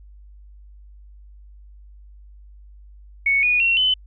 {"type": "tone with pitch steps", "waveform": "sine", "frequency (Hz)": [2217, 2460, 2729, 3029], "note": ["C#7", "D#7", "F7", "F#7"], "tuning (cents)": [0, -20, -41, 40], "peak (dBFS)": -15, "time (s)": [3.26, 3.94], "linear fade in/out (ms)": 5, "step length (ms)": 170, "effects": ["added 50 Hz sine -42 dBFS peak until 4.06 s"]}